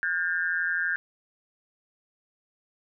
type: tone with amplitude modulation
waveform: sine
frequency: 1609 Hz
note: G6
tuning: 45 cents sharp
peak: -20 dBFS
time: 0.03-0.96 s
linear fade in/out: 0 ms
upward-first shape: sine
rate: 172 Hz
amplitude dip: 100%
effects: none